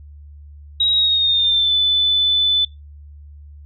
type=tone with pitch glide; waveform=sine; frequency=3820 to 3503 Hz; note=A#7 to A7; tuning=+42 to -8 cents; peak=-13 dBFS; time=0.8-2.65 s; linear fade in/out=5 ms; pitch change=-150 cents; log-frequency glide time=0.93-1.74 s; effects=noise-tail reverb RT60 0.2 s tail -21 dB re dry + added 73 Hz sine -37 dBFS peak until 3.65 s